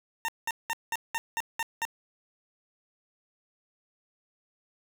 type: tone bursts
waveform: 20% pulse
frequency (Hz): 913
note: A#5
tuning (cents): -36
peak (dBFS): -23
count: 8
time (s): 0.25-1.852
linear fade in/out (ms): 0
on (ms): 34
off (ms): 190
effects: none